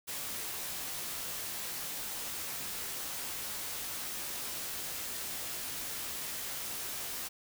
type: noise with comb filter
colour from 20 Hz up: white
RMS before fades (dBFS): -39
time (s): 0.07-7.29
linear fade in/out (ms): 20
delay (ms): 17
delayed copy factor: -0.5
effects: none